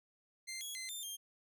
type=tone with pitch steps; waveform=15% pulse; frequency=2089 / 3337 / 2063 / 3582 / 3201 Hz; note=C7 / G#7 / C7 / A7 / G7; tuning=-3 / +8 / -25 / +30 / +36 cents; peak=-35 dBFS; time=0.47-1.17 s; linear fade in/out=20 ms; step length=140 ms; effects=none